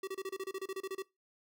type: tone bursts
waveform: square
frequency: 383.3 Hz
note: G4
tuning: 39 cents flat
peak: -37 dBFS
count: 14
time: 0.03-1.023 s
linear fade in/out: 5 ms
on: 44 ms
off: 29 ms
effects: noise-tail reverb RT60 0.2 s tail -21 dB re dry